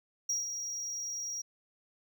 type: tone with ADSR envelope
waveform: triangle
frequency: 5690 Hz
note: F8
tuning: 31 cents sharp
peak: -27 dBFS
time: 0.29-1.42 s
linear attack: 6 ms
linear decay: 160 ms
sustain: -7 dB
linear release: 10 ms
effects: none